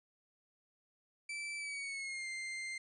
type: tone with pitch glide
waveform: 40% pulse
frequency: 2325 to 2095 Hz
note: D7 to C7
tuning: -18 to +2 cents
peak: -39 dBFS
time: 1.29-2.78 s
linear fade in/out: 5 ms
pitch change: -180 cents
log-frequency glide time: 1.57-2.29 s
effects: resampled to 24000 Hz